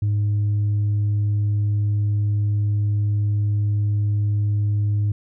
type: tone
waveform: sine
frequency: 103.6 Hz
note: G#2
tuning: 4 cents flat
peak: -15 dBFS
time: 0.02-5.12 s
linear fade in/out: 5 ms
effects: tanh soft clip ceiling -16 dBFS